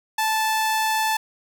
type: tone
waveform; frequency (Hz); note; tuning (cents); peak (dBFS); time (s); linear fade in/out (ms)
sawtooth; 876; A5; -8; -16; 0.18-1.17; 5
effects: none